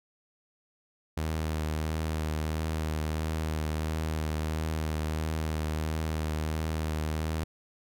sawtooth tone with vibrato, 78.3 Hz, D#2, 11 cents sharp, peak -25 dBFS, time 1.17-7.44 s, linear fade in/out 5 ms, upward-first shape triangle, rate 1.5 Hz, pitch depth 24 cents each way, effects none

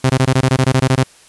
sawtooth tone bursts, 130.81 Hz, C3, in tune, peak -6 dBFS, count 13, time 0.04-1.034 s, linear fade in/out 5 ms, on 58 ms, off 20 ms, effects white hiss -46 dBFS RMS until 1.28 s + resampled to 24000 Hz

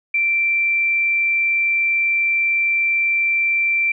sine tone, 2349 Hz, D7, in tune, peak -15 dBFS, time 0.14-3.92 s, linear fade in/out 5 ms, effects none

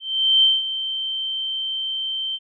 sine tone with ADSR envelope, 3117 Hz, G7, 11 cents flat, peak -11 dBFS, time 0-2.39 s, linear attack 430 ms, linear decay 190 ms, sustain -12 dB, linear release 44 ms, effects none

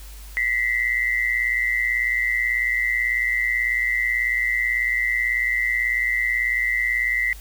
sine tone pair together, 1943.8 / 2062 Hz, B6 / C7, -28 / -26 cents, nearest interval minor second, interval 102 cents, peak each -22 dBFS, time 0.37-7.33 s, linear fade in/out 0 ms, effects added 50 Hz sine -37 dBFS peak until 7.4 s + white hiss -46 dBFS RMS until 7.4 s

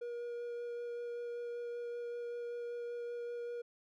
triangle tone with vibrato, 477 Hz, A#4, 40 cents sharp, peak -37 dBFS, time 0.01-3.62 s, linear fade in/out 10 ms, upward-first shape sine, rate 5.2 Hz, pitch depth 8 cents each way, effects none

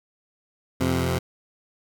15% pulse tone pair together, 86.79 / 129.3 Hz, F2 / C3, -10 / -20 cents, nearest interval perfect fifth, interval 690 cents, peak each -18 dBFS, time 0.8-1.19 s, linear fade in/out 10 ms, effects none

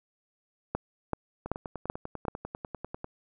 two click trains, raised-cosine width 1 ms, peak -22 / -14 dBFS, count 17 / 5, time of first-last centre 1.46-3.044 / 0.75-2.283 s, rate 10.1 / 2.61 Hz, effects none

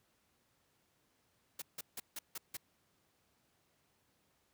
white noise bursts, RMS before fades -43 dBFS, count 6, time 1.59-2.57 s, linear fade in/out 5 ms, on 30 ms, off 160 ms, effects pink hiss -75 dBFS RMS until 4.53 s + high-pass 80 Hz 12 dB/octave

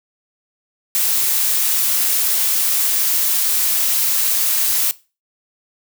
blue noise, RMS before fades -17 dBFS, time 0.95-4.91 s, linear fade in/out 0 ms, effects noise-tail reverb RT60 0.3 s tail -19 dB re dry

